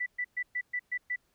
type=tone bursts; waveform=sine; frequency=1975.5 Hz; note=B6; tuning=in tune; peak=-29 dBFS; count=7; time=0-1.161 s; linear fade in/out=10 ms; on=63 ms; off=120 ms; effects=pink hiss -73 dBFS RMS until 1.34 s